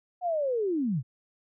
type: linear sweep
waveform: sine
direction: down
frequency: 738 to 110 Hz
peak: -25 dBFS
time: 0.21-1.03 s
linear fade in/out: 50 ms
effects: none